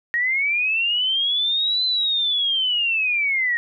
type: linear two-way sweep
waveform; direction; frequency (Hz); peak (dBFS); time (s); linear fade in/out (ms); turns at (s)
sine; up then down; 1864.7 to 4060 to 1864.7; -18; 0.14-3.57; 0; 1.85
effects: none